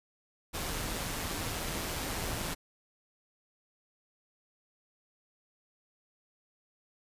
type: noise with amplitude modulation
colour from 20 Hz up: pink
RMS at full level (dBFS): -34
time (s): 0.53-2.55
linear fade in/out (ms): 20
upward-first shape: sine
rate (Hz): 164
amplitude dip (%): 35
effects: resampled to 32000 Hz